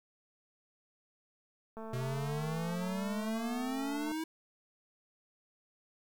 click train, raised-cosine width 1 ms, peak -32 dBFS, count 522, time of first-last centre 1.77-4.117 s, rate 222 Hz
square exponential sweep, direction up, 124.8 to 324.5 Hz, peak -35 dBFS, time 1.93-4.24 s, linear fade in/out 5 ms
effects 11-bit

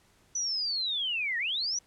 sine linear two-way sweep, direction down then up, 6000 to 1799 to 6000 Hz, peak -28 dBFS, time 0.35-1.79 s, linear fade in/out 5 ms, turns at 1.38 s, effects pink hiss -64 dBFS RMS until 1.86 s + low-pass 11000 Hz 12 dB/octave

